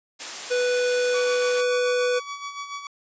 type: high-pass noise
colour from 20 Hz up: white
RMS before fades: -33 dBFS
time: 0.19-1.62 s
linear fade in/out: 20 ms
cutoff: 360 Hz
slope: 12 dB/octave
type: tone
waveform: square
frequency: 493.9 Hz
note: B4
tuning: in tune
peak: -21 dBFS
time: 0.5-2.2 s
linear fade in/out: 20 ms
type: tone with tremolo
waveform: sawtooth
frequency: 1137 Hz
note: C#6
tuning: 44 cents sharp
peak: -26 dBFS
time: 1.14-2.87 s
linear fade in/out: 2 ms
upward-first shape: sine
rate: 7 Hz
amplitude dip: 60%
effects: resampled to 16000 Hz